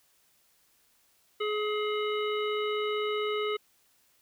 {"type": "harmonic tone", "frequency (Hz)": 422.2, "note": "G#4", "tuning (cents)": 29, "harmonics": [1, 3, 5, 7, 9], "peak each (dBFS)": [-29, -35, -38, -39, -44], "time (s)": [1.4, 3.57], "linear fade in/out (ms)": 10, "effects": ["white hiss -67 dBFS RMS until 4.21 s"]}